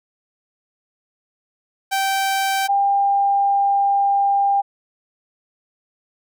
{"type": "tone pair in turn", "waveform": ["sawtooth", "sine"], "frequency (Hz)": [778, 798], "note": ["G5", "G5"], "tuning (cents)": [-13, 31], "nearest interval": "unison", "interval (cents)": 44, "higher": "second", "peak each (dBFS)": -14, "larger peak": "neither", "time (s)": [[1.91, 2.68], [2.68, 4.62]], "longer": "second", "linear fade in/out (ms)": 20, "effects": []}